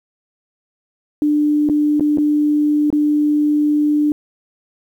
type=tone with dropouts; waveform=sine; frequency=297.5 Hz; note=D4; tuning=22 cents sharp; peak=-12 dBFS; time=1.22-4.12 s; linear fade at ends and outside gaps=1 ms; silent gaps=1.689-1.697 / 1.997-2.007 / 2.174-2.183 / 2.903-2.927 s; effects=8-bit